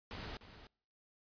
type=noise with echo; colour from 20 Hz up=pink; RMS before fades=-45 dBFS; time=0.11-0.37 s; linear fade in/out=0 ms; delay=300 ms; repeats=1; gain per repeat=-11 dB; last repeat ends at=0.67 s; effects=noise-tail reverb RT60 0.6 s tail -26 dB re dry + resampled to 11025 Hz